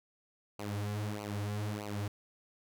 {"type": "tone with flanger", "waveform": "sawtooth", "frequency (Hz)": 103.83, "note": "G#2", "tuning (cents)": 0, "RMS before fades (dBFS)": -37, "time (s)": [0.59, 2.08], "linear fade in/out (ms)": 5, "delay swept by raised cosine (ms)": [0.56, 6.46], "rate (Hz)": 1.6, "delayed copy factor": -0.9, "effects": []}